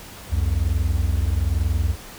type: tone pair together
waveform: triangle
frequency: 65.41 / 86.51 Hz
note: C2 / F2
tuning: 0 / -16 cents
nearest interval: perfect fourth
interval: 484 cents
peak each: -19 dBFS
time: 0.29-1.96 s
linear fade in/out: 50 ms
effects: pink hiss -40 dBFS RMS until 2.18 s